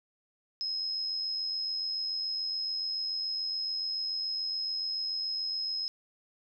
sine tone with amplitude modulation, 5130 Hz, E8, 48 cents flat, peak -29 dBFS, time 0.61-5.88 s, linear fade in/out 0 ms, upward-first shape sine, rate 87 Hz, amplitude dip 35%, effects none

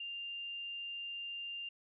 sine tone, 2794 Hz, F7, in tune, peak -40 dBFS, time 0-1.69 s, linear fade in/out 5 ms, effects none

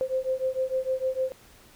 sine beating tone pair, 518 / 524.6 Hz, C5 / C5, -17 / +4 cents, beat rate 6.6 Hz, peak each -28 dBFS, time 0.01-1.32 s, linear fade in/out 0 ms, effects pink hiss -54 dBFS RMS until 1.75 s

